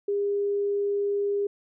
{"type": "tone", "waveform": "sine", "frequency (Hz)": 404.6, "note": "G#4", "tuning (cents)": -45, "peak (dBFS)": -23, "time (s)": [0.08, 1.47], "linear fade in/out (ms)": 5, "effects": []}